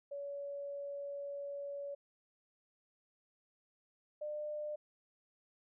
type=tone pair in turn; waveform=sine; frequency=566 / 599.7 Hz; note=C#5 / D5; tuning=+36 / +36 cents; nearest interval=minor second; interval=100 cents; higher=second; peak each=-40 / -38 dBFS; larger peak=second; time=0.11-1.95 / 4.21-4.76 s; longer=first; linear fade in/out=10 ms; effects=none